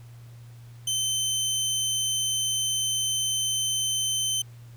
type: tone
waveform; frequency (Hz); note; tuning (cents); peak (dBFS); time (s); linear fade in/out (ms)
20% pulse; 3082; G7; -30; -19; 0.87-4.42; 5
effects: added 118 Hz sine -43 dBFS peak until 4.76 s + pink hiss -58 dBFS RMS until 4.76 s